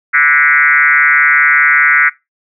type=tone with frequency modulation; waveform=sine; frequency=1760 Hz; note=A6; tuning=in tune; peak=-6 dBFS; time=0.13-2.1 s; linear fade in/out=20 ms; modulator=145 Hz; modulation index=2.9; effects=noise-tail reverb RT60 0.2 s tail -20 dB re dry